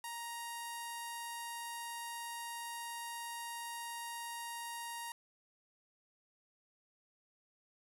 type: tone with low-pass filter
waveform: sawtooth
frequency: 937 Hz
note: A#5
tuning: 9 cents sharp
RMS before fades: -44 dBFS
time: 0.04-5.12 s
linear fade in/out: 2 ms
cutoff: 11000 Hz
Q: 3.6
effects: 10-bit